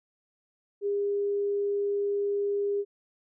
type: tone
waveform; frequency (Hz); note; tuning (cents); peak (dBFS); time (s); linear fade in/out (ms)
sine; 404.7; G#4; -45; -25; 0.81-2.85; 50
effects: none